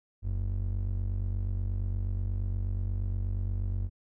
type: ring-modulated tone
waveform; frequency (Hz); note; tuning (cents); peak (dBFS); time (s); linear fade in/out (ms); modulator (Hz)
triangle; 69.3; C#2; 0; -23; 0.22-3.9; 50; 24.2
effects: none